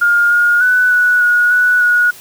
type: tone with pitch steps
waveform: sine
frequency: 1415 / 1427 / 1492 / 1473 / 1451 / 1476 / 1454 Hz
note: F6 / F6 / F#6 / F#6 / F#6 / F#6 / F#6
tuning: +22 / +37 / +14 / -8 / -34 / -5 / -31 cents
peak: -8 dBFS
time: 0.01-2.11 s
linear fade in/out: 10 ms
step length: 300 ms
effects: white hiss -37 dBFS RMS until 2.2 s